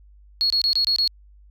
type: tone bursts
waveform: triangle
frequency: 4327 Hz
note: C#8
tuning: 43 cents flat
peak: -14 dBFS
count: 6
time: 0.41-1.076 s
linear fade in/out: 0 ms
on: 91 ms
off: 24 ms
effects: tanh soft clip ceiling -15 dBFS + added 50 Hz sine -47 dBFS peak until 1.5 s